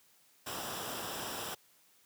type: noise with comb filter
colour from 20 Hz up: pink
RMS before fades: -40 dBFS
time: 0.46-1.55 s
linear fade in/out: 10 ms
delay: 0.46 ms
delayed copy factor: -0.6
effects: white hiss -66 dBFS RMS until 2.05 s + high-pass 100 Hz 12 dB/octave